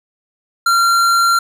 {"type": "tone with hard clipping", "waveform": "sine", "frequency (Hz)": 1375, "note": "F6", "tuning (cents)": -27, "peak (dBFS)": -12, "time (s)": [0.66, 1.39], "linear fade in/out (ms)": 5, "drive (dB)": 15, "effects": []}